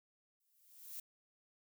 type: noise with exponential growth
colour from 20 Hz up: violet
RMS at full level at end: -44 dBFS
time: 0.4-1 s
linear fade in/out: 5 ms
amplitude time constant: 130 ms
effects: none